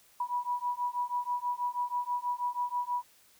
sine beating tone pair, 974 / 980.2 Hz, B5 / B5, -24 / -13 cents, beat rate 6.2 Hz, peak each -33 / -33 dBFS, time 0.2-3.03 s, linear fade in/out 5 ms, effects white hiss -62 dBFS RMS until 3.39 s

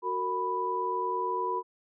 sine tone cluster, 371.3 / 460.2 / 989 Hz, F#4 / A#4 / B5, +6 / -22 / +2 cents, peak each -34 / -36 / -29 dBFS, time 0.02-1.63 s, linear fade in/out 50 ms, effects none

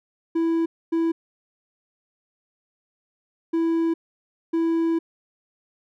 triangle tone bursts at uneven times, 330 Hz, E4, 2 cents sharp, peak -17 dBFS, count 4, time 0.35-0.66 / 0.92-1.12 / 3.53-3.94 / 4.53-4.99 s, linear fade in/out 10 ms, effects none

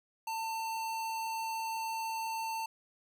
square tone, 897 Hz, A5, 33 cents sharp, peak -35 dBFS, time 0.27-2.66 s, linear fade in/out 5 ms, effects none

